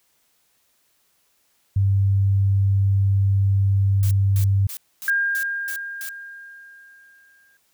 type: tone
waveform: sine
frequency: 98.3 Hz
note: G2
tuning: 5 cents sharp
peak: -15 dBFS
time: 1.76-4.67 s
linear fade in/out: 5 ms
type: noise bursts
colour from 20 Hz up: blue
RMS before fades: -33 dBFS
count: 7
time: 4.03-6.09 s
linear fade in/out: 0 ms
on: 80 ms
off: 250 ms
type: tone with exponential decay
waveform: sine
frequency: 1609 Hz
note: G6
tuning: 45 cents sharp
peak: -16 dBFS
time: 5.08-7.57 s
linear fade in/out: 1 ms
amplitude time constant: 540 ms
effects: white hiss -65 dBFS RMS until 7.73 s